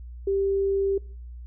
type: tone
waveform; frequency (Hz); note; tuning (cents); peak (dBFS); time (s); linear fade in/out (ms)
sine; 392.7; G4; +3; -21; 0.27-0.98; 5
effects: noise-tail reverb RT60 0.5 s tail -24 dB re dry + added 60 Hz sine -37 dBFS peak until 1.46 s